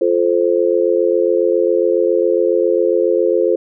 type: chord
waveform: sine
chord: F major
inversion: none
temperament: just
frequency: 349.2 / 436.5 / 523.8 Hz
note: F4 / A4 / C5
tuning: 0 / -14 / +2 cents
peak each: -16 dBFS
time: 0.01-3.56 s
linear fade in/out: 5 ms
effects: none